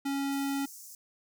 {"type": "tone", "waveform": "square", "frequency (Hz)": 277.2, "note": "C#4", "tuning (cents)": 0, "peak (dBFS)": -30, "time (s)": [0.05, 0.66], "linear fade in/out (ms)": 10}
{"type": "high-pass noise", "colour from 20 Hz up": "pink", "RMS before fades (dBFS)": -48, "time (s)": [0.32, 0.95], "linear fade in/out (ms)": 2, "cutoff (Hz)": 5500, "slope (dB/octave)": 48}
{"effects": []}